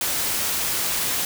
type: noise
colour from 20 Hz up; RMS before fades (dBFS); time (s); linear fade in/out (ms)
white; -24; 0.01-1.25; 2
effects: none